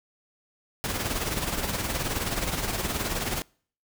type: noise with tremolo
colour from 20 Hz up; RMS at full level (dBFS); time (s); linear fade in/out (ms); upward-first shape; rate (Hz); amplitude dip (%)
pink; -27; 0.84-3.42; 0; sine; 19; 55
effects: noise-tail reverb RT60 0.5 s tail -26 dB re dry